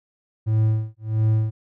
triangle tone with tremolo, 109.5 Hz, A2, 8 cents flat, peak -13 dBFS, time 0.46-1.51 s, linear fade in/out 20 ms, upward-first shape sine, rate 1.5 Hz, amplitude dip 100%, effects none

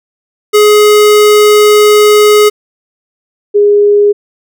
square / sine tone pair in turn, 420 / 411.1 Hz, G#4 / G#4, +19 / -18 cents, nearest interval unison, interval 37 cents, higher first, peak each -3 dBFS, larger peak neither, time 0.53-2.5 / 3.54-4.13 s, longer first, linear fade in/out 20 ms, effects none

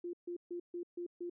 sine tone bursts, 349.2 Hz, F4, in tune, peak -38 dBFS, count 6, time 0.04-1.298 s, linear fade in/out 5 ms, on 93 ms, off 140 ms, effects none

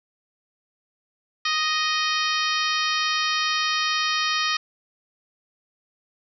harmonic tone, 622.3 Hz, D#5, in tune, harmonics 2 / 3 / 4 / 5 / 6 / 7 / 8 / 9, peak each -26 / -28 / -29 / -30 / -31 / -31 / -32 / -33 dBFS, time 1.45-4.57 s, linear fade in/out 5 ms, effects none

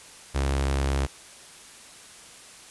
sawtooth tone with notch filter, 68.4 Hz, C#2, 23 cents flat, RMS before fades -25 dBFS, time 0.34-1.07 s, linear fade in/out 20 ms, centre 180 Hz, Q 1.7, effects white hiss -47 dBFS RMS until 2.7 s + resampled to 24000 Hz

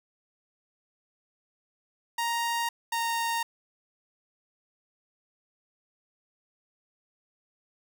sawtooth tone pair in turn, 934 / 925.4 Hz, A#5 / A#5, +3 / -13 cents, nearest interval unison, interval 16 cents, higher first, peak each -23 dBFS, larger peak neither, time 2.18-2.69 / 2.92-3.43 s, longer neither, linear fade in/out 5 ms, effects none

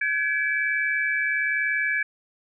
sine tone cluster, 1547 / 1688 / 2311 Hz, G6 / G#6 / D7, -23 / +28 / -28 cents, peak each -31 / -24 / -26 dBFS, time 0.01-2.03 s, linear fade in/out 5 ms, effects none

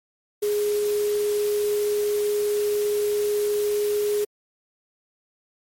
sine tone in noise, 415.3 Hz, G#4, in tune, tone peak -20 dBFS, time 0.42-4.25 s, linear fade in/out 10 ms, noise white, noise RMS -36 dBFS, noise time 0.42-4.25 s, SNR +13 dB, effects MP3 64 kbps

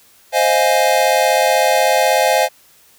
square chord, F minor seventh, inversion second, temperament equal, 523.3 / 622.3 / 698.5 / 830.6 Hz, C5 / Eb5 / F5 / Ab5, 0 / 0 / 0 / 0 cents, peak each -18 dBFS, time 0.32-2.49 s, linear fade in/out 50 ms, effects white hiss -50 dBFS RMS until 2.98 s

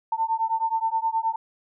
sine beating tone pair, 894 / 903.5 Hz, A5 / A5, +27 / +46 cents, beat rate 9.5 Hz, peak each -25 dBFS, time 0.12-1.36 s, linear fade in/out 5 ms, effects none

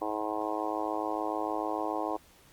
harmonic tone, 106.8 Hz, G#2, 49 cents sharp, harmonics 3 / 4 / 5 / 6 / 7 / 8 / 9 / 10, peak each -36 / -39 / -39 / -39 / -36 / -39 / -39 / -40 dBFS, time 0.01-2.17 s, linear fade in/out 10 ms, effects pink hiss -59 dBFS RMS until 2.52 s + Opus 32 kbps

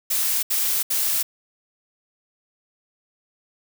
blue noise bursts, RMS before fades -22 dBFS, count 3, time 0.1-1.23 s, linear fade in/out 10 ms, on 330 ms, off 70 ms, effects none

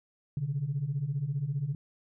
sine beating tone pair, 130.81 / 145.81 Hz, C3 / D3, 0 / -12 cents, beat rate 15 Hz, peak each -33 / -30 dBFS, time 0.37-1.75 s, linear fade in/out 2 ms, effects tanh soft clip ceiling -22 dBFS

